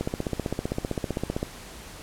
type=click train; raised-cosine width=2 ms; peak=-13 dBFS; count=23; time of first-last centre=0.01-1.429 s; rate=15.5 Hz; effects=pink hiss -43 dBFS RMS until 2.02 s + low-pass 12000 Hz 12 dB/octave